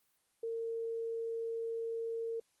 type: tone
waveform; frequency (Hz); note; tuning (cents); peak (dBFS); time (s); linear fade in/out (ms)
sine; 456.9; A#4; -35; -35; 0.43-2.4; 5
effects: white hiss -75 dBFS RMS until 2.6 s + Opus 32 kbps